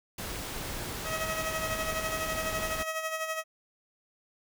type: noise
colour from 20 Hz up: pink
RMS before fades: -37 dBFS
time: 0.18-2.83 s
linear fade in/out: 5 ms
type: tone with tremolo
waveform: 15% pulse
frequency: 638 Hz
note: D#5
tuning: 43 cents sharp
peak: -23 dBFS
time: 1.04-3.44 s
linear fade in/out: 50 ms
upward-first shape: sine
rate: 12 Hz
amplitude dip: 55%
effects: none